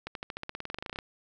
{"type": "accelerating click train", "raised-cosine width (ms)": 0.3, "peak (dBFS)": -20, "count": 19, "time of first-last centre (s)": [0.07, 0.988], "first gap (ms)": 82, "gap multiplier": 0.94, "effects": []}